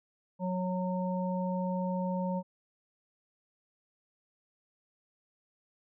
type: harmonic tone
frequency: 183.4 Hz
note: F#3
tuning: 15 cents flat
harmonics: 1 / 3 / 5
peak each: -31 / -36 / -38 dBFS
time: 0.39-2.43 s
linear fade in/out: 50 ms
effects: none